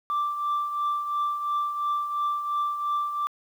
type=tone with tremolo; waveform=sine; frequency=1174.7 Hz; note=D6; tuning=in tune; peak=-20 dBFS; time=0.1-3.27 s; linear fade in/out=0 ms; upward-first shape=triangle; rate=2.9 Hz; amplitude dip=65%; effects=tanh soft clip ceiling -21 dBFS + 9-bit